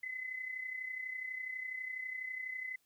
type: tone with amplitude modulation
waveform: sine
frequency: 2030 Hz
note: B6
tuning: 47 cents sharp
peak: -36 dBFS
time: 0.03-2.76 s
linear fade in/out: 5 ms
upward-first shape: sine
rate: 32.1 Hz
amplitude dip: 60%
effects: white hiss -75 dBFS RMS until 2.85 s